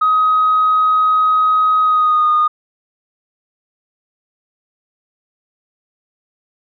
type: tone with pitch glide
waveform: sine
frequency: 1261 to 1227.2 Hz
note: D#6 to D#6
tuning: +23 to -24 cents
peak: -9 dBFS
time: 0.01-2.48 s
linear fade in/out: 10 ms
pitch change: -47 cents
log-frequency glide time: 1.81-2.3 s
effects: tanh soft clip ceiling -6 dBFS